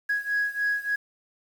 sine beating tone pair, 1661.2 / 1664.6 Hz, G#6 / G#6, 0 / +4 cents, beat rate 3.4 Hz, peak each -25 / -27 dBFS, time 0.09-0.96 s, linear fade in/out 10 ms, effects tanh soft clip ceiling -19 dBFS + 8-bit

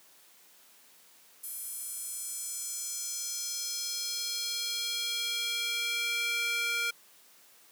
square tone with high-pass filter sweep, 468.5 Hz, A#4, 9 cents sharp, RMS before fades -34 dBFS, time 1.43-6.91 s, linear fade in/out 10 ms, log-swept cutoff 11000 to 1900 Hz, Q 2.2, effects white hiss -59 dBFS RMS until 7.71 s + high-pass 200 Hz 12 dB/octave

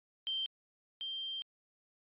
sine tone pair in turn, 3136 / 3160 Hz, G7 / G7, 0 / +13 cents, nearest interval unison, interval 13 cents, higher second, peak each -33 / -37 dBFS, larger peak first, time 0.27-0.46 / 1.01-1.42 s, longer second, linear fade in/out 0 ms, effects resampled to 8000 Hz

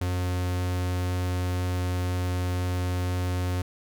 45% pulse tone, 90.2 Hz, F#2, 44 cents flat, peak -25 dBFS, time 0.01-3.62 s, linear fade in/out 5 ms, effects none

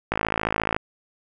click train, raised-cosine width 0.5 ms, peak -7 dBFS, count 36, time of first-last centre 0.12-0.765 s, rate 54.3 Hz, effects none

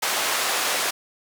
pink band-pass noise, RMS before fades -24 dBFS, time 0.02-0.91 s, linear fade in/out 10 ms, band 660 to 13000 Hz, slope 12 dB/octave, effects none

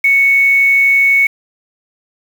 sine tone with quantisation, 2217 Hz, C#7, in tune, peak -7 dBFS, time 0.04-1.27 s, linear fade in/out 5 ms, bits 5, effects none

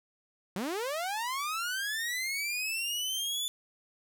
sawtooth linear sweep, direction up, 171.4 to 3500 Hz, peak -28 dBFS, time 0.56-3.48 s, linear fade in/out 0 ms, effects none

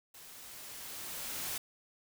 white noise with level ramp, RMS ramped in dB -53 to -37 dBFS, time 0.14-1.58 s, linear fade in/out 5 ms, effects none

